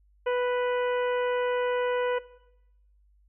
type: harmonic tone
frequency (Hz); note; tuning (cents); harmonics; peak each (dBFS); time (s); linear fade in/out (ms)
493.9; B4; 0; 1 / 2 / 3 / 4 / 5 / 6; -24 / -33 / -36 / -41 / -42 / -44; 0.26-2.19; 10
effects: noise-tail reverb RT60 0.9 s tail -19 dB re dry + added 50 Hz sine -59 dBFS peak until 3.28 s